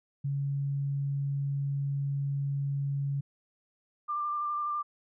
sine tone, 140 Hz, C#3, 18 cents sharp, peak -28 dBFS, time 0.24-3.21 s, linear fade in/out 10 ms
sine tone with vibrato, 1188 Hz, D6, 20 cents sharp, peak -29 dBFS, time 4.08-4.83 s, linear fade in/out 20 ms, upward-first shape square, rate 12 Hz, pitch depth 13 cents each way
effects none

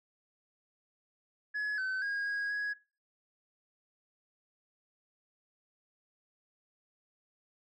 sine tone with pitch steps, 1693 / 1526 / 1635 / 1646 / 1666 Hz, G#6 / G6 / G#6 / G#6 / G#6, +33 / -47 / -28 / -16 / +5 cents, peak -29 dBFS, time 1.54-2.74 s, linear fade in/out 20 ms, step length 240 ms, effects noise-tail reverb RT60 0.3 s tail -18 dB re dry + tanh soft clip ceiling -31 dBFS

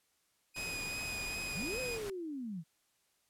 sawtooth tone with vibrato, 2489 Hz, D#7, in tune, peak -35 dBFS, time 0.54-1.99 s, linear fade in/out 50 ms, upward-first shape sine, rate 2.6 Hz, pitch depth 16 cents each way
pink noise, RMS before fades -45 dBFS, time 0.56-2.1 s, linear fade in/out 2 ms
sine linear two-way sweep, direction up then down, 100 to 524 to 150.4 Hz, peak -38 dBFS, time 1.53-2.64 s, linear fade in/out 50 ms, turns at 1.8 s
effects white hiss -75 dBFS RMS until 3.29 s + low-pass 12000 Hz 12 dB/octave

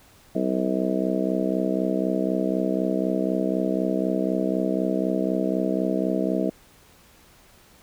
harmonic tone, 64 Hz, C2, 38 cents flat, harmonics 3 / 4 / 5 / 6 / 7 / 8 / 9 / 10, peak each -27 / -28 / -27 / -35 / -30 / -32 / -39 / -29 dBFS, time 0.35-6.5 s, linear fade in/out 5 ms, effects pink hiss -54 dBFS RMS until 7.82 s

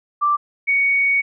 sine tone pair in turn, 1174.7 / 2234 Hz, D6 / C#7, 0 / +13 cents, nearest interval major seventh, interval 1113 cents, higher second, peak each -14 dBFS, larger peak neither, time 0.21-0.37 / 0.67-1.22 s, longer second, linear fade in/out 20 ms, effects none

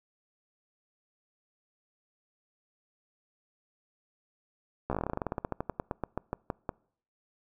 slowing click train, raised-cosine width 1 ms, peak -17 dBFS, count 27, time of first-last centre 4.9-6.692 s, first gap 14 ms, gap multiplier 1.11, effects noise-tail reverb RT60 0.6 s tail -26 dB re dry

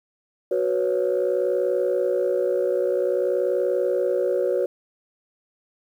sine chord, F# suspended fourth, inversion none, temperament equal, 370 / 493.9 / 554.4 Hz, F#4 / B4 / C#5, 0 / 0 / 0 cents, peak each -23 dBFS, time 0.51-4.66 s, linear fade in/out 5 ms, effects tanh soft clip ceiling -13 dBFS + 9-bit

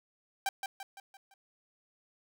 sawtooth tone with echo, 784 Hz, G5, in tune, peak -25 dBFS, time 0.46-0.49 s, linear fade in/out 2 ms, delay 170 ms, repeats 5, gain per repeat -6 dB, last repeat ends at 1.34 s, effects none

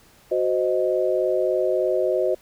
sine chord, C diminished, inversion second, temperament equal with one note detuned, 370 / 519 / 622.3 Hz, Gb4 / C5 / Eb5, 0 / -14 / 0 cents, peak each -23 dBFS, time 0.31-2.35 s, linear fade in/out 10 ms, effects pink hiss -54 dBFS RMS until 2.41 s

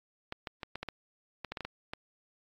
clicks, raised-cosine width 0.3 ms, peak -21 dBFS, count 12, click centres 0.324 / 0.472 / 0.632 / 0.756 / 0.83 / 0.887 / 1.447 / 1.52 / 1.572 / 1.607 / 1.65 / 1.935 s, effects AAC 48 kbps

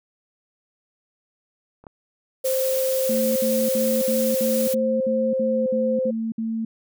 clicks, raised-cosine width 1 ms, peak -34 / -25 dBFS, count 2, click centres 1.84 / 1.868 s
blue noise, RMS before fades -29 dBFS, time 2.44-4.75 s, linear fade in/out 20 ms
sine tone with pitch glide, 525 to 519 Hz, C5 to C5, +6 to -14 cents, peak -20 dBFS, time 2.44-6.11 s, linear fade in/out 10 ms, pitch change -20 cents, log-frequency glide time 5.44-5.66 s
sine tone bursts, 224.5 Hz, A3, 35 cents sharp, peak -23 dBFS, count 11, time 3.09-6.65 s, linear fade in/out 5 ms, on 270 ms, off 59 ms
effects none

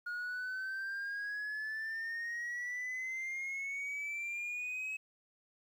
sine exponential sweep, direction up, 1433 to 2573 Hz, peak -34 dBFS, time 0.06-4.97 s, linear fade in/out 10 ms, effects tanh soft clip ceiling -36 dBFS + 11-bit

